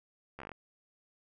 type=slowing click train; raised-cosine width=0.5 ms; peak=-29 dBFS; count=8; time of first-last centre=0.39-0.517 s; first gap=13 ms; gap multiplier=1.11; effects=none